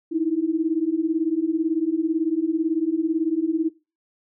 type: beating tone pair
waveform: sine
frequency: 311.1 / 329.1 Hz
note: D#4 / E4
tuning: 0 / -3 cents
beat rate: 18 Hz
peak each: -24 / -22 dBFS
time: 0.11-3.7 s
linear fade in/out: 20 ms
effects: noise-tail reverb RT60 0.3 s tail -22 dB re dry